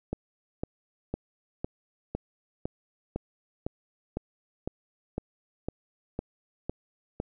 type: click train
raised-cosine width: 2 ms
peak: -17 dBFS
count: 15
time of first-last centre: 0.13-7.201 s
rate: 1.98 Hz
effects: none